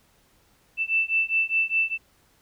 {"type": "beating tone pair", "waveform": "sine", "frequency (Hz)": [2655, 2659.9], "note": ["E7", "E7"], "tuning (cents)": [12, 15], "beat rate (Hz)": 4.9, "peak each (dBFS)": -24, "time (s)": [0.77, 1.98], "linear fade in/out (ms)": 50, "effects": ["pink hiss -62 dBFS RMS until 2.41 s"]}